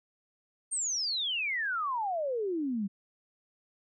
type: exponential sweep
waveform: sine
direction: down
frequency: 8910 to 188.7 Hz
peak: -29 dBFS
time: 0.71-2.88 s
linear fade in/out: 20 ms
effects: none